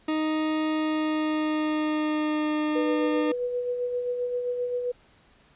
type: tone with pitch glide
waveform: 40% pulse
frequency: 311.1 to 303.8 Hz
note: D#4 to D#4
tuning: 0 to -41 cents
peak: -23 dBFS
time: 0.08-3.32 s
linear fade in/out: 5 ms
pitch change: -41 cents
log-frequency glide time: 0.7-2.54 s
type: tone with tremolo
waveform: sine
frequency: 491.2 Hz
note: B4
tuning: 9 cents flat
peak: -24 dBFS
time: 2.75-4.92 s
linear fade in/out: 10 ms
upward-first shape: sine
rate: 7.6 Hz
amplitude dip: 40%
effects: pink hiss -59 dBFS RMS until 5.55 s + resampled to 8000 Hz